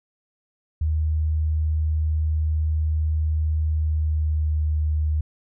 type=tone with pitch glide; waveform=sine; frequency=77.78 to 76.62 Hz; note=D#2 to D#2; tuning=0 to -26 cents; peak=-19 dBFS; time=0.81-5.21 s; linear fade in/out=5 ms; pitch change=-26 cents; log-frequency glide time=3.72-4.67 s; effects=none